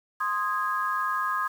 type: chord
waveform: sine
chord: Ab major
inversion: first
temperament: equal with one note detuned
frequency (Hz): 1046.5 / 1244.5 / 1646.9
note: C6 / Eb6 / Ab6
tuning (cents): 0 / 0 / -15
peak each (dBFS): -29 / -28 / -31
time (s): 0.2-1.48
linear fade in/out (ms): 10
effects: 8-bit